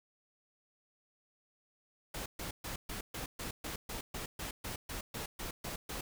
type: noise bursts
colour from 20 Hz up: pink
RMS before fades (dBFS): -41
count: 16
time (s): 2.14-6.01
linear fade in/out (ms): 5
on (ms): 120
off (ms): 130
effects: none